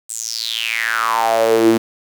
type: tone with high-pass filter sweep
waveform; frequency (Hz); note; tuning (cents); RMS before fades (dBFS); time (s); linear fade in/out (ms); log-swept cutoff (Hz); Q
sawtooth; 113.5; A#2; -46; -17; 0.09-1.78; 10; 8400 to 270; 7
effects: 7-bit